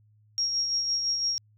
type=tone with tremolo; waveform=sine; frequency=5588 Hz; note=F8; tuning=in tune; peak=-23 dBFS; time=0.38-1.38 s; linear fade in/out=0 ms; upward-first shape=sine; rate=5.9 Hz; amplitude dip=40%; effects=added 106 Hz sine -58 dBFS peak until 1.57 s